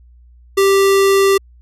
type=tone; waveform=square; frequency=392 Hz; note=G4; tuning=in tune; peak=-10 dBFS; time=0.57-1.38 s; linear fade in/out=10 ms; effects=added 60 Hz sine -42 dBFS peak until 1.61 s + resampled to 32000 Hz